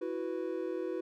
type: chord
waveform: triangle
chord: E suspended second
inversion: none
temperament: equal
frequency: 329.6 / 370 / 493.9 Hz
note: E4 / F#4 / B4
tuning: 0 / 0 / 0 cents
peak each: -36 / -35 / -37 dBFS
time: 0.01-1.01 s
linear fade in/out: 10 ms
effects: none